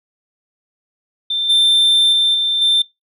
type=tone with level steps; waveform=sine; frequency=3570 Hz; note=A7; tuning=24 cents sharp; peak=-16 / -7 / -10 / -14 / -9 dBFS; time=1.3-2.82 s; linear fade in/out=5 ms; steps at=1.49 / 2.12 / 2.34 / 2.61 s; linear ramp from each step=10 ms; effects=noise-tail reverb RT60 0.2 s tail -22 dB re dry + tanh soft clip ceiling -9 dBFS